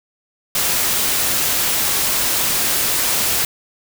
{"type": "noise", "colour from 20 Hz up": "white", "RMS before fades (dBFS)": -18, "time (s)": [0.55, 3.45], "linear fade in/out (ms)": 2, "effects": []}